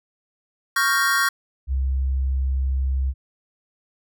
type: chord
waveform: square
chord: G half-diminished seventh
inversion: second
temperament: equal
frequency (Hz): 1108.7 / 1396.9 / 1568 / 1864.7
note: Db6 / F6 / G6 / Bb6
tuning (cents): 0 / 0 / 0 / 0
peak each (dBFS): -24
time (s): 0.76-1.29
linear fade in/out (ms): 5
type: tone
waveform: sine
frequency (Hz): 66.3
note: C2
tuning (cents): +23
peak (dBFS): -19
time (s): 1.67-3.14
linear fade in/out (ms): 50
effects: none